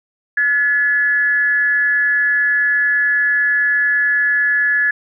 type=tone with amplitude modulation; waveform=sine; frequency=1707 Hz; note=G#6; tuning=47 cents sharp; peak=-10 dBFS; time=0.37-4.91 s; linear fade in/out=5 ms; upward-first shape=sine; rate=271 Hz; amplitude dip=50%; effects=none